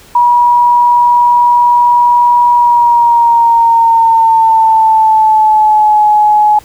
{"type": "tone with pitch glide", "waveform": "sine", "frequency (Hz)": [964, 844.1], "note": ["B5", "G#5"], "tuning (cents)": [-42, 28], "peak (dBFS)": -4, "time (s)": [0.15, 6.59], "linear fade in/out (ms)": 5, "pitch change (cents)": -230, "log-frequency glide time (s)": [2.52, 6.07], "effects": ["pink hiss -39 dBFS RMS until 6.64 s"]}